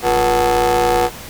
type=ring-modulated tone; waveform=30% pulse; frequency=130 Hz; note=C3; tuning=11 cents flat; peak=-7 dBFS; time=0.02-1.1 s; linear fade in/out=50 ms; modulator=613 Hz; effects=pink hiss -33 dBFS RMS until 1.29 s